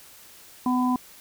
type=harmonic tone; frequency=251 Hz; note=B3; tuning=28 cents sharp; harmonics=1 / 3 / 4; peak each=-21 / -31 / -27 dBFS; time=0.66-0.96 s; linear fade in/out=2 ms; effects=white hiss -49 dBFS RMS until 1.2 s